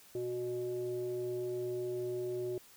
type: tone with frequency modulation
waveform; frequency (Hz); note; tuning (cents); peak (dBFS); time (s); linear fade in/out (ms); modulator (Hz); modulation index
sine; 367.3; F#4; -13; -34; 0.15-2.58; 2; 244; 0.48
effects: white hiss -59 dBFS RMS until 2.76 s